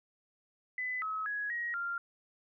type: tone with pitch steps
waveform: sine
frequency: 2006 / 1284 / 1671 / 1893 / 1391 Hz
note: B6 / E6 / G#6 / A#6 / F6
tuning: +26 / -46 / +10 / +26 / -7 cents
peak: -33 dBFS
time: 0.78-1.98 s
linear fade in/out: 2 ms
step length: 240 ms
effects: none